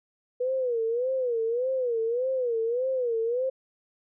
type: tone with vibrato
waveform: sine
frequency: 486.7 Hz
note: B4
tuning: 25 cents flat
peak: -24 dBFS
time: 0.4-3.5 s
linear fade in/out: 10 ms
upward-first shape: sine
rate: 1.7 Hz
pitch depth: 140 cents each way
effects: none